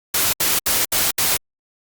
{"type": "noise bursts", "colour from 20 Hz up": "white", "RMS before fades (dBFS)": -18, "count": 5, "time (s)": [0.14, 1.37], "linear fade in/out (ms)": 5, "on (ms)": 190, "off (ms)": 70, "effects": ["Opus 48 kbps"]}